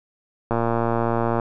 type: click train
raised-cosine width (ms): 1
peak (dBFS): -8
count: 104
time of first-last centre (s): 0.51-1.398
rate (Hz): 116
effects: none